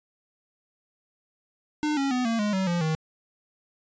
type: tone with pitch steps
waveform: square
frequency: 301.6 / 275 / 250.7 / 228.6 / 208.4 / 190 / 173.22 / 157.93 Hz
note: D4 / C#4 / B3 / A#3 / G#3 / F#3 / F3 / D#3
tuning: +46 / -14 / +26 / -34 / +6 / +46 / -14 / +26 cents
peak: -24 dBFS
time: 1.83-2.95 s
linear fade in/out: 0 ms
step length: 140 ms
effects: resampled to 16000 Hz